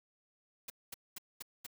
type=noise bursts; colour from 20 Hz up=white; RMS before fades=-44 dBFS; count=5; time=0.68-1.665 s; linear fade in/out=5 ms; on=21 ms; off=220 ms; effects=none